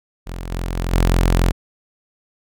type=tone with level steps; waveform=sawtooth; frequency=43.65 Hz; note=F1; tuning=in tune; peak=-23 / -18 / -16 / -9 dBFS; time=0.26-1.52 s; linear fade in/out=20 ms; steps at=0.5 / 0.75 / 0.92 s; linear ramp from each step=20 ms; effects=none